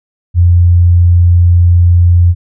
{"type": "tone", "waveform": "sine", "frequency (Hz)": 87.31, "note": "F2", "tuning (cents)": 0, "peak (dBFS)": -3, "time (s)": [0.34, 2.35], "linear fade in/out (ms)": 50, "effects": []}